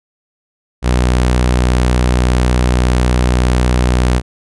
sawtooth tone, 61.74 Hz, B1, in tune, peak -6 dBFS, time 0.82-4.22 s, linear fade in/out 50 ms, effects resampled to 24000 Hz

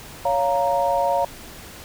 sine chord, Bb minor, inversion first, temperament just, 559.4 / 699.2 / 932.3 Hz, Db5 / F5 / Bb5, +16 / +2 / 0 cents, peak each -22 dBFS, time 0.25-1.25 s, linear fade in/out 5 ms, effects pink hiss -40 dBFS RMS until 1.84 s

